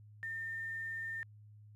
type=tone with quantisation; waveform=sine; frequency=1809 Hz; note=A6; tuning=48 cents sharp; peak=-38 dBFS; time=0.23-1.23 s; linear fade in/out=0 ms; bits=11; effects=added 105 Hz sine -54 dBFS peak until 1.75 s + resampled to 32000 Hz